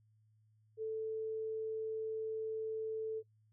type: tone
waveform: sine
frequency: 440 Hz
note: A4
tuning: in tune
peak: -36 dBFS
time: 0.77-3.23 s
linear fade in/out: 50 ms
effects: noise-tail reverb RT60 0.1 s tail -24 dB re dry + added 108 Hz sine -67 dBFS peak until 3.52 s